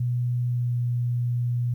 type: tone with pitch glide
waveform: sine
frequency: 122.4 to 121.27 Hz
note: B2 to B2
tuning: -15 to -31 cents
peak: -22 dBFS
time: 0-1.74 s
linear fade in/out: 5 ms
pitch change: -16 cents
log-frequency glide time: 0.48-0.75 s
effects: 10-bit